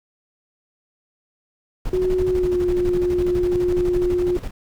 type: noise with tremolo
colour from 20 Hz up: brown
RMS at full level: -26 dBFS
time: 1.85-4.51 s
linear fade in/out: 5 ms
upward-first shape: square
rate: 12 Hz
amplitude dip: 65%
type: tone with pitch glide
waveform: sine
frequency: 367.7 to 357 Hz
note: F#4 to F4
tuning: -11 to +38 cents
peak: -17 dBFS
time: 1.93-4.37 s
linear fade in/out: 2 ms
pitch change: -51 cents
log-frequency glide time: 2.29-2.59 s
effects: none